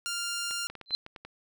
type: tone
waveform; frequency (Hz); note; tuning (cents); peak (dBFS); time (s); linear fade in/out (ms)
10% pulse; 1396.9; F6; 0; -23; 0.06-0.67; 0
type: clicks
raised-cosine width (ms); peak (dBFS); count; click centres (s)
0.3; -27; 8; 0.51 / 0.7 / 0.753 / 0.813 / 0.908 / 1.064 / 1.162 / 1.25
type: tone with exponential growth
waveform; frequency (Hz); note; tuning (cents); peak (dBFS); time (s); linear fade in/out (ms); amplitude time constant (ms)
sine; 4078; C8; -45; -20; 0.86-0.95; 0; 18
effects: none